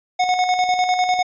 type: tone with tremolo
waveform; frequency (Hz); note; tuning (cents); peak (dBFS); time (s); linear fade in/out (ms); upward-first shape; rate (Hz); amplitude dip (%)
square; 731; F#5; -21; -15; 0.19-1.23; 10; square; 10; 45
effects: resampled to 16000 Hz